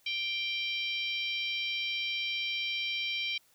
harmonic tone, 785 Hz, G5, 2 cents sharp, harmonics 3 / 4 / 5 / 6 / 7, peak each -34 / -35 / -39 / -45 / -46 dBFS, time 0.06-3.38 s, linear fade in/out 5 ms, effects white hiss -66 dBFS RMS until 3.54 s

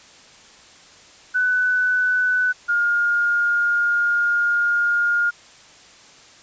sine tone pair in turn, 1496 / 1418.5 Hz, F#6 / F6, +19 / +27 cents, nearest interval minor second, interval 92 cents, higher first, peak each -16 dBFS, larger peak neither, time 1.34-2.53 / 2.68-5.31 s, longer second, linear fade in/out 20 ms, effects white hiss -47 dBFS RMS until 6.42 s + resampled to 16000 Hz

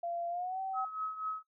sine tone with pitch glide, 687 to 766.7 Hz, F5 to G5, -29 to -39 cents, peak -34 dBFS, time 0.03-0.85 s, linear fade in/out 5 ms, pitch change +190 cents, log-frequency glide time 0.29-0.6 s
sine tone with tremolo, 1280 Hz, D#6, 49 cents sharp, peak -32 dBFS, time 0.73-1.43 s, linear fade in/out 50 ms, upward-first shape triangle, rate 4.1 Hz, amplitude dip 75%
effects noise-tail reverb RT60 0.1 s tail -18 dB re dry

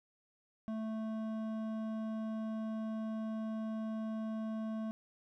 triangle tone with hard clipping, 220 Hz, A3, in tune, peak -38 dBFS, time 0.68-4.91 s, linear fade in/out 0 ms, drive 14 dB, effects none

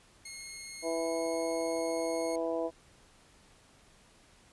10% pulse tone with pitch glide, 2157 to 2172 Hz, C#7 to C#7, -48 to -36 cents, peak -33 dBFS, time 0.25-2.36 s, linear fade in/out 5 ms, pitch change +12 cents, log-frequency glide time 0.94-0.99 s
harmonic tone, 164.81 Hz, E3, in tune, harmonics 2 / 3 / 4 / 5 / 6, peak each -36 / -34 / -34 / -46 / -44 dBFS, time 0.82-2.71 s, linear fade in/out 50 ms
effects pink hiss -61 dBFS RMS until 4.52 s + resampled to 24000 Hz

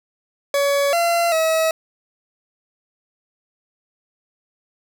40% pulse tone with pitch steps, 564 / 683 / 643 Hz, C#5 / F5 / E5, +30 / -39 / -43 cents, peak -15 dBFS, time 0.54-1.71 s, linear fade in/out 2 ms, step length 390 ms, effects none

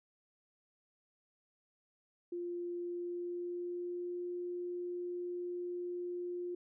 sine tone with pitch glide, 349.3 to 353.6 Hz, F4 to F4, 0 to +22 cents, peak -37 dBFS, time 2.32-6.55 s, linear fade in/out 5 ms, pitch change +22 cents, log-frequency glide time 2.76-4.26 s, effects none

